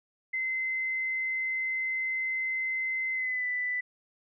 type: tone with pitch glide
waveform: sine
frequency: 2060 to 1988.7 Hz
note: C7 to B6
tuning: -28 to +12 cents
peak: -28 dBFS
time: 0.33-3.81 s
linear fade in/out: 10 ms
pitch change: -60 cents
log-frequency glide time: 3.13-3.46 s
effects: none